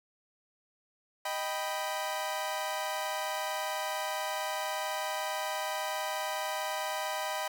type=chord; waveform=sawtooth; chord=Eb augmented; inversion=none; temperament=equal; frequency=622.3 / 784 / 987.8 Hz; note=Eb5 / G5 / B5; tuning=0 / 0 / 0 cents; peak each=-33 dBFS; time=1.25-7.48 s; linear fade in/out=5 ms; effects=none